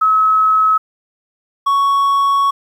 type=tone pair in turn; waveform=sine / triangle; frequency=1286 / 1113.3 Hz; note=E6 / C#6; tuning=-43 / +7 cents; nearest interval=major second; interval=250 cents; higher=first; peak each=-9 dBFS; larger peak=neither; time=0.01-0.78 / 1.66-2.51 s; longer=second; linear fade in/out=10 ms; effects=8-bit